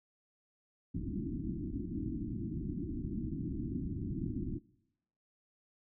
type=low-pass noise; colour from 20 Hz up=white; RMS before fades=-38 dBFS; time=0.94-4.59 s; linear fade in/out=10 ms; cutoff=340 Hz; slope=96 dB/octave; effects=noise-tail reverb RT60 0.9 s tail -23 dB re dry

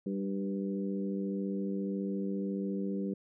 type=harmonic tone with a mistuned harmonic; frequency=98 Hz; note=G2; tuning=in tune; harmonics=2 / 3 / 4 / 5; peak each=-33 / -39 / -40 / -43 dBFS; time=0.06-3.14 s; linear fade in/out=5 ms; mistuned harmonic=3; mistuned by=+21 cents; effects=none

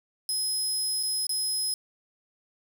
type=tone with dropouts; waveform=20% pulse; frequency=5100 Hz; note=D#8; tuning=42 cents sharp; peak=-21 dBFS; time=0.29-1.74 s; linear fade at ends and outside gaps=1 ms; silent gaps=1.029-1.033 / 1.268-1.293 s; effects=8-bit

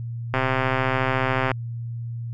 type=click train; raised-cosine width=0.5 ms; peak=-7 dBFS; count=155; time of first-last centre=0.34-1.516 s; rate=131 Hz; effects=added 117 Hz sine -28 dBFS peak until 2.33 s

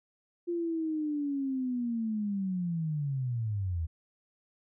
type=linear sweep; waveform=sine; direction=down; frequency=349.2 to 77.7 Hz; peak=-29 dBFS; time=0.47-3.87 s; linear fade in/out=20 ms; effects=none

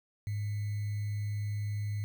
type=tone with sample-and-hold; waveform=sine; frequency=103.83 Hz; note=G#2; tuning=in tune; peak=-31 dBFS; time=0.27-2.04 s; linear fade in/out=0 ms; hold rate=2100 Hz; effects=none

